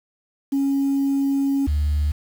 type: tone pair in turn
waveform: sine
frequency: 275.6 / 74.08 Hz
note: C#4 / D2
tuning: -10 / +16 cents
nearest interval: octave + major seventh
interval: 2274 cents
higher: first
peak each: -16 dBFS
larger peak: neither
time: 0.52-1.67 / 1.67-2.12 s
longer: first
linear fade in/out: 10 ms
effects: tanh soft clip ceiling -15 dBFS + 7-bit